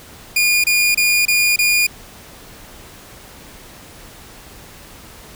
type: tone bursts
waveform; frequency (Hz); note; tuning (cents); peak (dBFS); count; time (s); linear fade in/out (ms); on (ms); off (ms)
sawtooth; 2431; D#7; -41; -9; 5; 0.36-1.868; 5; 280; 27
effects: pink hiss -40 dBFS RMS until 5.35 s